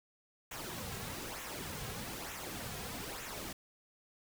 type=noise with flanger; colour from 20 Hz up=pink; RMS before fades=-43 dBFS; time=0.51-3.53 s; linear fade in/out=5 ms; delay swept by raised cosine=0.21 to 3.41 ms; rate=1.1 Hz; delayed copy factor=-0.6; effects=none